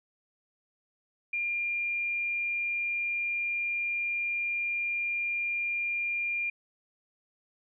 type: tone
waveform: sine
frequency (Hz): 2400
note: D7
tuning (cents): +37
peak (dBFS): -28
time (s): 1.33-6.5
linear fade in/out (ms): 5
effects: none